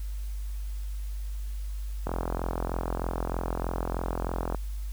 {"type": "click train", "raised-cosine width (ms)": 1, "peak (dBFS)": -16, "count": 108, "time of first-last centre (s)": [2.07, 4.547], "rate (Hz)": 43.2, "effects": ["added 50 Hz sine -31 dBFS peak until 4.92 s", "white hiss -54 dBFS RMS until 4.92 s"]}